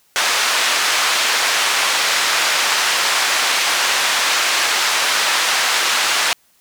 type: band-pass noise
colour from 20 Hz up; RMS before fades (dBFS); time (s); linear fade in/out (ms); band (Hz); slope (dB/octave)
pink; -17; 0.16-6.33; 0; 1100 to 6700; 12
effects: white hiss -57 dBFS RMS until 6.6 s